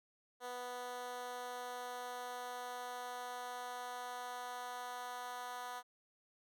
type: tone with high-pass filter sweep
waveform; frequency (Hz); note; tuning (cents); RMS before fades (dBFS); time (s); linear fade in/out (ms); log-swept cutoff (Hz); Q
10% pulse; 246.9; B3; 0; -45; 0.4-5.83; 50; 530 to 810; 1.7
effects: none